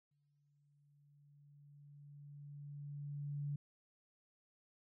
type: tone with exponential growth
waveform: sine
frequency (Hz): 144.2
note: D3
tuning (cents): -31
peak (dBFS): -37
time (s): 0.11-3.56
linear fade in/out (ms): 5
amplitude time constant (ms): 750
effects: none